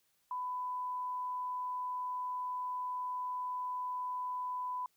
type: tone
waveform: sine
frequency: 999 Hz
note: B5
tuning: 20 cents sharp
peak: -35 dBFS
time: 0.31-4.86 s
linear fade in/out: 2 ms
effects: white hiss -75 dBFS RMS until 4.96 s